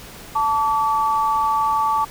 sine tone pair together, 880 / 1148.6 Hz, A5 / D6, 0 / -39 cents, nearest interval perfect fourth, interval 461 cents, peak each -19 dBFS, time 0.35-2.05 s, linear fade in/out 10 ms, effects pink hiss -39 dBFS RMS until 2.1 s

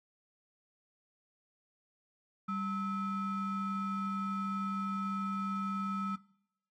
triangle ring-modulated tone, 550 Hz, C#5, 14 cents flat, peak -28 dBFS, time 2.48-6.16 s, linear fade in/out 10 ms, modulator 746 Hz, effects noise-tail reverb RT60 0.8 s tail -22 dB re dry + AAC 32 kbps

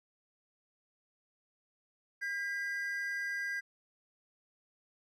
triangle tone pair together, 1613.5 / 1975.5 Hz, G6 / B6, +50 / 0 cents, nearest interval major third, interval 350 cents, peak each -34 / -37 dBFS, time 2.21-3.61 s, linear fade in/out 20 ms, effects none

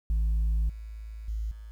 sine tone with level steps, 54.2 Hz, A1, 25 cents flat, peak -20 / -37 / -28 / -40 dBFS, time 0.1-1.71 s, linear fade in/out 0 ms, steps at 0.69 / 1.28 / 1.51 s, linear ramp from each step 5 ms, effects tanh soft clip ceiling -22 dBFS + 10-bit

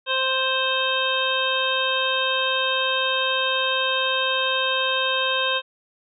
harmonic tone with a mistuned harmonic, 524 Hz, C5, 2 cents sharp, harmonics 1 / 2 / 3 / 5 / 6 / 7, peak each -27 / -27 / -27 / -27 / -27 / -27 dBFS, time 0.06-5.62 s, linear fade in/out 50 ms, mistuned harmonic 7, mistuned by +21 cents, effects none

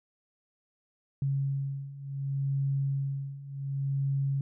sine beating tone pair, 137.4 / 138.08 Hz, C#3 / C#3, -15 / -6 cents, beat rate 0.68 Hz, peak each -33 / -30 dBFS, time 1.22-4.41 s, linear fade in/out 2 ms, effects none

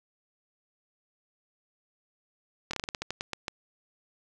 slowing click train, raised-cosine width 0.2 ms, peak -15 dBFS, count 12, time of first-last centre 2.71-3.482 s, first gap 24 ms, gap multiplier 1.2, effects none

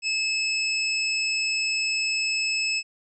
25% pulse tone, 2600 Hz, E7, 24 cents flat, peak -19 dBFS, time 0.02-2.83 s, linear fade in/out 50 ms, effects resampled to 24000 Hz

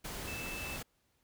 sine tone in noise, 2637 Hz, E7, in tune, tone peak -42 dBFS, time 0.27-0.77 s, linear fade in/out 10 ms, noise pink, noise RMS -42 dBFS, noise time 0.04-0.83 s, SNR -3 dB, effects pink hiss -75 dBFS RMS until 1.23 s

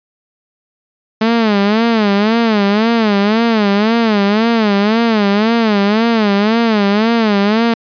sawtooth tone with vibrato, 215.4 Hz, A3, 37 cents flat, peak -6 dBFS, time 1.21-7.74 s, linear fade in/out 5 ms, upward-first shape sine, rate 1.9 Hz, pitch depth 140 cents each way, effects resampled to 11025 Hz

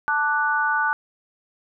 sine chord, D major, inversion second, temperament equal, 880 / 1174.7 / 1480 Hz, A5 / D6 / F#6, 0 / 0 / 0 cents, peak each -24 / -26 / -21 dBFS, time 0.08-0.93 s, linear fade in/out 0 ms, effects none

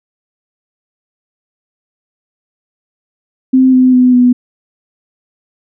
sine tone with pitch steps, 260 / 255.7 / 251.4 / 247.3 Hz, C4 / C4 / B3 / B3, -11 / -40 / +31 / +3 cents, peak -4 dBFS, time 3.53-4.33 s, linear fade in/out 10 ms, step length 200 ms, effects none

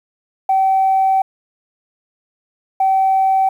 sine tone pair in turn, 768 / 768 Hz, G5 / G5, -36 / -36 cents, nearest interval unison, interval 0 cents, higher neither, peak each -10 dBFS, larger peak neither, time 0.49-1.22 / 2.8-3.49 s, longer first, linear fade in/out 5 ms, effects tanh soft clip ceiling -7 dBFS + 8-bit

